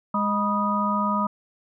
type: harmonic tone with a mistuned harmonic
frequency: 207 Hz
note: G#3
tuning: 5 cents flat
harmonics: 1 / 3 / 5 / 6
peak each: -25 / -32 / -26 / -25 dBFS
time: 0.14-1.27 s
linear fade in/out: 5 ms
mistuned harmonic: 5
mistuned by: -100 cents
effects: none